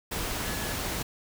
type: tone in noise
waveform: sine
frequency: 1700 Hz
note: G#6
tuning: 40 cents sharp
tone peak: -42 dBFS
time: 0.44-0.75 s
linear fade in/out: 10 ms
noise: pink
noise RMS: -32 dBFS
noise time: 0.11-1.03 s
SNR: -13 dB
effects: none